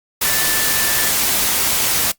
sine tone in noise, 1760 Hz, A6, in tune, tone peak -25 dBFS, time 0.24-1.09 s, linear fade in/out 10 ms, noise white, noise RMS -17 dBFS, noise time 0.21-2.12 s, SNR -11 dB, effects noise-tail reverb RT60 0.1 s tail -18 dB re dry + Opus 48 kbps

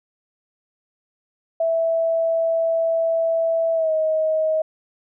sine tone with pitch glide, 658 to 630.5 Hz, E5 to D#5, -3 to +23 cents, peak -17 dBFS, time 1.6-4.62 s, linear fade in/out 5 ms, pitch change -74 cents, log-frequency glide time 3.74-3.92 s, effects none

